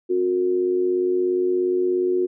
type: tone with amplitude modulation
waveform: sine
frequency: 363.2 Hz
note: F#4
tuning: 32 cents flat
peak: -15 dBFS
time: 0.09-2.27 s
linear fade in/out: 20 ms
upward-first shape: sine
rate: 97 Hz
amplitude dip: 60%
effects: none